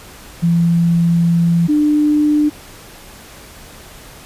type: tone pair in turn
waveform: sine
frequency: 169.5 / 298.7 Hz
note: E3 / D4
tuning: +49 / +29 cents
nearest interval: minor seventh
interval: 980 cents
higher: second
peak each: -10 / -10 dBFS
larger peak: neither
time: 0.42-1.68 / 1.68-2.5 s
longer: first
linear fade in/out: 20 ms
effects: pink hiss -38 dBFS RMS until 4.25 s + resampled to 32000 Hz

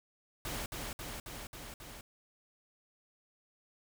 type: noise with echo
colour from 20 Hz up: pink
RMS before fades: -39 dBFS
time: 0.45-0.66 s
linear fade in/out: 2 ms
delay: 270 ms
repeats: 5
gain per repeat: -2 dB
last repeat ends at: 2.01 s
effects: none

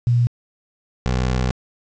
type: tone pair in turn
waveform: sine / 20% pulse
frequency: 120.2 / 62.98 Hz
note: B2 / B1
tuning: -46 / +35 cents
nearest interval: major seventh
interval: 1119 cents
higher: first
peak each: -13 dBFS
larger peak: neither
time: 0.07-0.27 / 1.06-1.51 s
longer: second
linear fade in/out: 0 ms
effects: resampled to 16000 Hz + 8-bit

